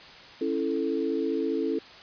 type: chord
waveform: sine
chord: A major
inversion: first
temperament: just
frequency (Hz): 275 / 330 / 440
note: C#4 / E4 / A4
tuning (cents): -14 / +2 / 0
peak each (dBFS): -30 / -29 / -29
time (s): 0.41-1.79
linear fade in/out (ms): 5
effects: white hiss -47 dBFS RMS until 2.02 s + resampled to 11025 Hz